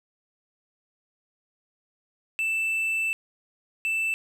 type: tone bursts at uneven times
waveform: triangle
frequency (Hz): 2650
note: E7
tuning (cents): +9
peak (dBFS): -22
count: 2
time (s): 2.39-3.13 / 3.85-4.14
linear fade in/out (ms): 0
effects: none